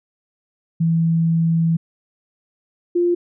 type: tone pair in turn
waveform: sine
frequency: 164.81 / 349.2 Hz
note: E3 / F4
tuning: 0 / 0 cents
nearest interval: octave + minor second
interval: 1300 cents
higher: second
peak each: -14 dBFS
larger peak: neither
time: 0.8-1.77 / 2.95-3.15 s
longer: first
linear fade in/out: 10 ms
effects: none